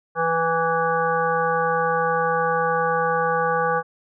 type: harmonic tone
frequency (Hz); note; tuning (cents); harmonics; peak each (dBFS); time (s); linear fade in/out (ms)
164.81; E3; 0; 1 / 3 / 5 / 7 / 9 / 10; -32 / -23 / -24 / -24 / -27 / -33; 0.15-3.83; 50
effects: none